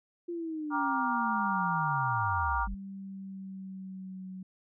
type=linear sweep; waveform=sine; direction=down; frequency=349.2 to 41.65 Hz; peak=-33 dBFS; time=0.28-2.75 s; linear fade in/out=10 ms
type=chord; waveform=sine; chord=G minor seventh; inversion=none; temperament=just; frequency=784 / 940.8 / 1176 / 1411.2 Hz; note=G5 / Bb5 / D6 / F6; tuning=0 / +16 / +2 / +18 cents; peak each=-37 / -31 / -33 / -34 dBFS; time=0.7-2.68 s; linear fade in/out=50 ms
type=tone with pitch glide; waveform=sine; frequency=195.2 to 187.14 Hz; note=G3 to F#3; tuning=-7 to +20 cents; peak=-39 dBFS; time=2.67-4.43 s; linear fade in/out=5 ms; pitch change=-73 cents; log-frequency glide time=2.87-4.28 s
effects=none